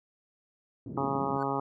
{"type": "band-pass noise", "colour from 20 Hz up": "white", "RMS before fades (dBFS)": -39, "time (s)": [0.86, 1.37], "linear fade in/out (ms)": 2, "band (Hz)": [110, 310], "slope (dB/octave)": 24}
{"type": "harmonic tone", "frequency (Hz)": 137.6, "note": "C#3", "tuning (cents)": -12, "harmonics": [1, 2, 3, 4, 5, 6, 7, 8, 9], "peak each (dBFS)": [-38, -35, -35, -39, -39, -34, -37, -38, -37], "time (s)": [0.97, 1.6], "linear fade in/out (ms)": 5}
{"type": "tone with exponential growth", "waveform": "triangle", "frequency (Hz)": 1480, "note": "F#6", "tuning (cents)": 0, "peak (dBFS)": -36, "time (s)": [1.34, 1.43], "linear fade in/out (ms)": 2, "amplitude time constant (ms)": 19}
{"effects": []}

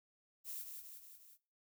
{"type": "noise with echo", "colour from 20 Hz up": "violet", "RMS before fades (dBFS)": -45, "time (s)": [0.44, 0.66], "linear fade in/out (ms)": 50, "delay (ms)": 180, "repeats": 4, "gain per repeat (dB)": -4, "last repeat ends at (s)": 1.38, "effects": ["noise-tail reverb RT60 0.4 s tail -21 dB re dry"]}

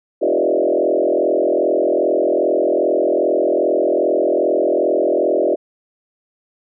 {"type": "tone with frequency modulation", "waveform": "sine", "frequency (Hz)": 481.2, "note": "B4", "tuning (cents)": -45, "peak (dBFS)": -13, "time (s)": [0.21, 5.56], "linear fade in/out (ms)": 20, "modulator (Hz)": 42.5, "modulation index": 3.7, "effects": []}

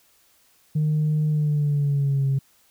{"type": "tone with pitch glide", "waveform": "sine", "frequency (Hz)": [152.9, 136.22], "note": ["D#3", "C#3"], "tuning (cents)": [-30, -30], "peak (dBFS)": -17, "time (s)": [0.75, 2.39], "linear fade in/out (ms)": 10, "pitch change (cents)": -200, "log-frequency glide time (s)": [1.28, 2.28], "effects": ["tanh soft clip ceiling -16 dBFS", "white hiss -60 dBFS RMS until 2.7 s"]}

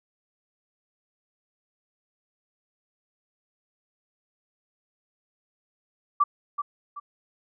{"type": "tone with echo", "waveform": "sine", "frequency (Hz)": 1162, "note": "D6", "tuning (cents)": -19, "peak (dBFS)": -16, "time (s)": [6.2, 6.24], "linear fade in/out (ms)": 10, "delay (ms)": 380, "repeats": 2, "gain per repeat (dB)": -9, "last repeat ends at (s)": 7, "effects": []}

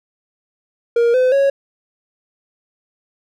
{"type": "tone with pitch steps", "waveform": "triangle", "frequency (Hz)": [470, 509.6, 552.5], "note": ["A#4", "C5", "C#5"], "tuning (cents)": [14, -46, -6], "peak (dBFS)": -9, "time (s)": [0.96, 1.5], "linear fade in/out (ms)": 5, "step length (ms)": 180, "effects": []}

